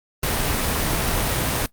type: noise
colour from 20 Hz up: pink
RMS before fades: -22 dBFS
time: 0.23-1.66 s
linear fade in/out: 2 ms
effects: noise-tail reverb RT60 0.1 s tail -17 dB re dry + Opus 32 kbps